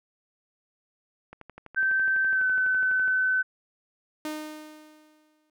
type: click train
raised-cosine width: 0.5 ms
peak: -28 dBFS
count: 22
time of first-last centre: 1.33-3.08 s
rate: 12 Hz
type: tone with pitch glide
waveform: sine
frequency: 1551 to 1517.3 Hz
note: G6 to F#6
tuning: -19 to +43 cents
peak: -21 dBFS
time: 1.76-3.43 s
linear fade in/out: 20 ms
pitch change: -38 cents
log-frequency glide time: 2.31-2.45 s
type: tone with exponential decay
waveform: sawtooth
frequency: 306.7 Hz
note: D#4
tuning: 25 cents flat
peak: -26 dBFS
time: 4.25-5.5 s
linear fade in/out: 2 ms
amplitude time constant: 270 ms
effects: none